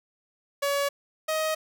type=tone pair in turn; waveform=sawtooth; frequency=565 / 628.9 Hz; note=C#5 / D#5; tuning=+33 / +18 cents; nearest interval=major second; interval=185 cents; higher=second; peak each=-20 / -21 dBFS; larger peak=first; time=0.62-0.89 / 1.28-1.55 s; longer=neither; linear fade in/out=10 ms; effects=none